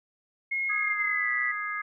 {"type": "tone with pitch glide", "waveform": "sine", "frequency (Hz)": [2157, 1966.6], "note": ["C#7", "B6"], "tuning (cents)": [-48, -8], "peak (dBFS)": -26, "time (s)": [0.51, 1.52], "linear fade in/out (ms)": 10, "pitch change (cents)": -160, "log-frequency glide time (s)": [0.8, 1.3]}
{"type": "chord", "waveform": "sine", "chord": "Ab major", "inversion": "second", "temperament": "equal", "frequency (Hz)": [1244.5, 1661.2, 2093], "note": ["Eb6", "Ab6", "C7"], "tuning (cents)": [0, 0, 0], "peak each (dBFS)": -34, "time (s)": [0.69, 1.82], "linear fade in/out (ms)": 10}
{"effects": []}